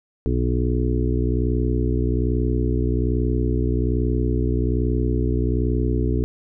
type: harmonic tone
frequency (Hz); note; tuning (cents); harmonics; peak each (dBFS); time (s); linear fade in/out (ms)
61.2; B1; -15; 1 / 2 / 4 / 5 / 6 / 7; -21 / -24 / -27 / -28 / -29 / -29; 0.26-6.24; 0
effects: none